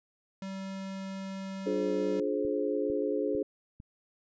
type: tone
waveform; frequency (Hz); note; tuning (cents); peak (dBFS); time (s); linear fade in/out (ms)
square; 192.7; G3; -29; -37; 0.42-2.2; 2
type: chord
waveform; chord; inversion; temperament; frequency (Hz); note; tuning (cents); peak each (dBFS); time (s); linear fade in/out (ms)
sine; D half-diminished seventh; none; just; 293.7 / 352.4 / 422.9 / 528.6; D4 / F4 / Ab4 / C5; 0 / +16 / +31 / +18; -33 / -36 / -31 / -34; 1.66-3.43; 5
type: click train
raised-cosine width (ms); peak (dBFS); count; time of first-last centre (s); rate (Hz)
5; -34; 4; 2.45-3.801; 2.22
effects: resampled to 16000 Hz